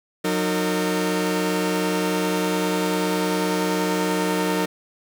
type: tone cluster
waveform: sawtooth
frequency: 182.5 / 307.6 / 456.3 Hz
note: F#3 / D#4 / A#4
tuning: -24 / -20 / -37 cents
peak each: -21 dBFS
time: 0.24-4.66 s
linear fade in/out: 10 ms
effects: none